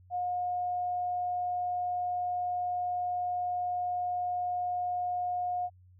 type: tone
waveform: sine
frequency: 718 Hz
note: F5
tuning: 48 cents sharp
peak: -29 dBFS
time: 0.1-5.7 s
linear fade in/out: 50 ms
effects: added 91 Hz sine -55 dBFS peak until 5.99 s